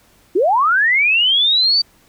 sine linear sweep, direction up, 318 to 4656 Hz, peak -11 dBFS, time 0.35-1.82 s, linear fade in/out 10 ms, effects pink hiss -53 dBFS RMS until 2.08 s

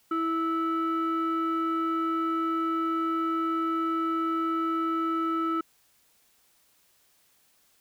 sine tone pair together, 327.3 / 1310.4 Hz, E4 / E6, -12 / -11 cents, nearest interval 2 octaves, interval 2401 cents, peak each -26 dBFS, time 0.11-5.61 s, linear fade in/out 5 ms, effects tanh soft clip ceiling -21 dBFS + white hiss -65 dBFS RMS until 7.8 s

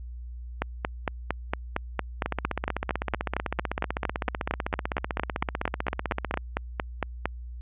two click trains, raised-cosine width 0.5 ms, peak -10 / -12 dBFS, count 30 / 66, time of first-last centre 0.62-7.256 / 2.26-6.374 s, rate 4.37 / 15.8 Hz, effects added 60 Hz sine -36 dBFS peak until 7.61 s + resampled to 8000 Hz

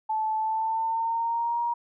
sine tone with pitch glide, 872 to 945.4 Hz, A5 to A#5, -16 to +24 cents, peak -24 dBFS, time 0.09-1.74 s, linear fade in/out 10 ms, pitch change +140 cents, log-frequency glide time 0.37-1.61 s, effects none

